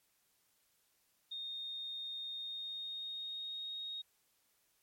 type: tone with pitch glide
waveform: sine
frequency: 3685 to 3741 Hz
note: A#7 to A#7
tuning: -21 to +5 cents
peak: -40 dBFS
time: 1.31-4.02 s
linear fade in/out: 10 ms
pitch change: +26 cents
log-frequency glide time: 2.33-3.82 s
effects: white hiss -75 dBFS RMS until 4.82 s + MP3 64 kbps